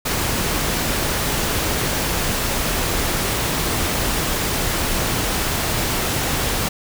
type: noise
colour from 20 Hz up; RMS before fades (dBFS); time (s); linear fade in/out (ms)
pink; -21; 0.05-6.69; 10
effects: none